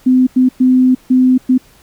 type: tone bursts at uneven times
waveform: sine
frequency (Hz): 255.6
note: C4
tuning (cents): -40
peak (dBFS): -6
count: 5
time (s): 0.06-0.27 / 0.36-0.49 / 0.6-0.95 / 1.1-1.38 / 1.49-1.58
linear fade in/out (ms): 10
effects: pink hiss -47 dBFS RMS until 1.82 s